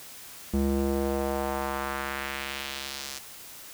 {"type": "tone with band-pass filter sweep", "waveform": "square", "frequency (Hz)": 68.6, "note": "C#2", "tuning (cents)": -17, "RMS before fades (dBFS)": -30, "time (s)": [0.53, 3.19], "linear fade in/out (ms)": 10, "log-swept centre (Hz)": [240, 6200], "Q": 1.3, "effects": ["white hiss -45 dBFS RMS until 3.73 s"]}